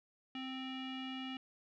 square tone with low-pass filter, 261.6 Hz, C4, in tune, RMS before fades -43 dBFS, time 0.35-1.37 s, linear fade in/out 2 ms, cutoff 2900 Hz, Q 6, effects none

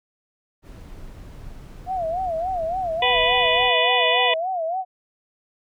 brown noise, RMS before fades -39 dBFS, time 0.62-3.71 s, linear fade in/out 50 ms
sine tone with vibrato, 698.5 Hz, F5, in tune, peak -22 dBFS, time 1.86-4.85 s, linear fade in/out 50 ms, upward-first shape sine, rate 3.5 Hz, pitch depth 150 cents each way
harmonic tone, 493.9 Hz, B4, in tune, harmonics 1 / 2 / 4 / 5 / 6 / 7, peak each -24 / -24 / -24 / -24 / -24 / -24 dBFS, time 3.02-4.34 s, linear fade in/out 5 ms
effects none

